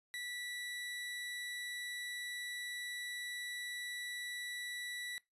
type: tone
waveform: 30% pulse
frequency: 1958 Hz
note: B6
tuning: 15 cents flat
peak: -38 dBFS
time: 0.14-5.18 s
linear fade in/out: 0 ms
effects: noise-tail reverb RT60 0.2 s tail -21 dB re dry + resampled to 32000 Hz